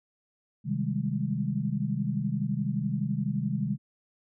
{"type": "chord", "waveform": "sine", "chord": "Ab major seventh", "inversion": "first", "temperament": "equal", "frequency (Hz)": [130.81, 155.56, 196, 207.7], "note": ["C3", "Eb3", "G3", "Ab3"], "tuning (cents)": [0, 0, 0, 0], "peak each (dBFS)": -32, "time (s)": [0.64, 3.78], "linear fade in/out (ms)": 50, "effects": []}